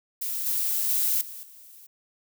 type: noise with level steps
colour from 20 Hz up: violet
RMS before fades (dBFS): -30 / -26 / -24 / -40 / -49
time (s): 0.21-1.87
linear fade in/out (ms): 10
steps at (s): 0.46 / 0.89 / 1.21 / 1.43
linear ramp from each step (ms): 2
effects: none